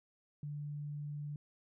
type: tone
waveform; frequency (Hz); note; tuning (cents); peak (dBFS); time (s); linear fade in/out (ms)
sine; 146.83; D3; 0; -39; 0.43-1.36; 2
effects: none